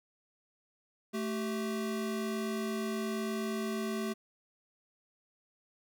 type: tone pair together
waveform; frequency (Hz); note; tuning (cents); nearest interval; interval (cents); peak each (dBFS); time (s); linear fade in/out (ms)
square; 220 / 386.3; A3 / G4; 0 / -25; minor seventh; 975; -35 / -38; 1.13-4.14; 20
effects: none